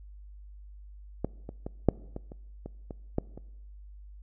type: clicks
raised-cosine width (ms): 2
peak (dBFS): -15 / -25 / -22 / -6 / -23 / -30 / -25 / -25 / -13 / -29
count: 10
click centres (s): 1.246 / 1.491 / 1.665 / 1.887 / 2.164 / 2.319 / 2.66 / 2.908 / 3.184 / 3.376
effects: noise-tail reverb RT60 1.0 s tail -22 dB re dry + added 50 Hz sine -45 dBFS peak until 4.22 s